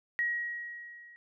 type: tone with level ramp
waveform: sine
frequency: 1900 Hz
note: A#6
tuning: 33 cents sharp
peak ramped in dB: -26 to -51 dBFS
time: 0.19-1.16 s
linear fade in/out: 0 ms
effects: none